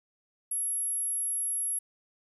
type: tone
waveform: sine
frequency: 11210 Hz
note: F9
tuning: 5 cents sharp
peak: -28 dBFS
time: 0.51-1.79 s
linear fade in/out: 5 ms
effects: none